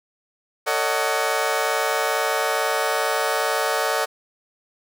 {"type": "chord", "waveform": "20% pulse", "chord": "D# half-diminished seventh", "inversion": "second", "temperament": "just", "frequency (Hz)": [448, 560, 622.3, 746.7], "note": ["A4", "C#5", "D#5", "F#5"], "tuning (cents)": [31, 18, 0, 16], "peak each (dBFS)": -21, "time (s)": [0.66, 4.06], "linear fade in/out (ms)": 20, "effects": []}